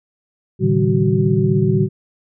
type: tone cluster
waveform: sine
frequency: 112.9 / 140.8 / 157.1 / 195.8 / 375.1 Hz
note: A2 / C#3 / D#3 / G3 / F#4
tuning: +45 / +27 / +17 / -2 / +24 cents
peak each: -19 dBFS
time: 0.59-1.89 s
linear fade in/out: 50 ms
effects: none